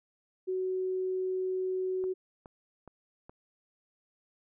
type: tone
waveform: sine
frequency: 372.8 Hz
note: F#4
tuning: 13 cents sharp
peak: -29 dBFS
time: 0.47-2.14 s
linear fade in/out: 20 ms
type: click train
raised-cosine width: 1 ms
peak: -34 dBFS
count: 4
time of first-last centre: 2.04-3.295 s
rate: 2.39 Hz
effects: none